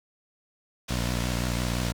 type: low-pass noise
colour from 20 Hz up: white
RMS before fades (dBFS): -37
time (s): 0.88-1.92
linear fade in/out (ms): 10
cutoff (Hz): 5900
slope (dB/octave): 12
type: tone with vibrato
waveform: 15% pulse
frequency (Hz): 60.3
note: B1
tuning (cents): -41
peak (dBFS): -20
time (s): 0.89-1.93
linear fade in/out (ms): 20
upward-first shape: square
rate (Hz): 5.8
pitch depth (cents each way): 52
effects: none